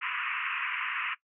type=band-pass noise; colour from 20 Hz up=white; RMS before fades=-33 dBFS; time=0.01-1.15 s; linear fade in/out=20 ms; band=1000 to 2800 Hz; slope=96 dB/octave; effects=noise-tail reverb RT60 0.1 s tail -17 dB re dry